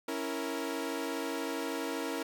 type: chord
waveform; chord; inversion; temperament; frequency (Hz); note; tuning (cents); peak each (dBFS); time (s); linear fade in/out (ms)
sawtooth; A# diminished; first; equal; 277.2 / 329.6 / 466.2; C#4 / E4 / A#4; 0 / 0 / 0; -34; 0.08-2.23; 5
effects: none